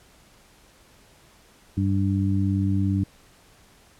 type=harmonic tone; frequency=97.5 Hz; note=G2; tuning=9 cents flat; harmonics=1 / 2 / 3; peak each=-22 / -25 / -27 dBFS; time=1.77-3.04 s; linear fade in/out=5 ms; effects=pink hiss -55 dBFS RMS until 3.99 s + low-pass 12000 Hz 12 dB/octave